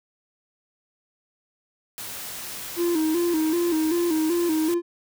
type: noise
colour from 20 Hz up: white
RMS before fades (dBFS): -35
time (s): 1.98-4.74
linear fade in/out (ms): 0
type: tone with vibrato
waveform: triangle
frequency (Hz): 329.6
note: E4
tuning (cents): 0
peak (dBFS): -18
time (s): 2.76-4.82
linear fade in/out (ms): 50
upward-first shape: square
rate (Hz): 2.6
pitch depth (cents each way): 82
effects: none